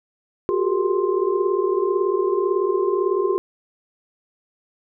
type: tone cluster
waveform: sine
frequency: 364 / 380.3 / 402 / 458.4 / 1049 Hz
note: F#4 / F#4 / G4 / A#4 / C6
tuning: -28 / +48 / +44 / -29 / +4 cents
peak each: -22 / -27 / -21 / -29 / -28 dBFS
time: 0.49-3.38 s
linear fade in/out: 0 ms
effects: none